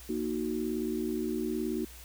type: chord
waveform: sine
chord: D# minor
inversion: second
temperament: equal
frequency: 233.1 / 311.1 / 370 Hz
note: A#3 / D#4 / F#4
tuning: 0 / 0 / 0 cents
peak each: -34 dBFS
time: 0.09-1.85 s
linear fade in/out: 5 ms
effects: added 60 Hz sine -49 dBFS peak until 2.04 s + white hiss -51 dBFS RMS until 2.04 s